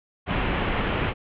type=low-pass noise; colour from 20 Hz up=pink; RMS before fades=-25 dBFS; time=0.26-1.14 s; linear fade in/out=50 ms; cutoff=3100 Hz; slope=48 dB/octave; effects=none